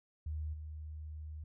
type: tone with level steps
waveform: sine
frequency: 76.9 Hz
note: D#2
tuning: 20 cents flat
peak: -36 / -42 dBFS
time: 0.26-1.44 s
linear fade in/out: 5 ms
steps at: 0.53 s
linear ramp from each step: 10 ms
effects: none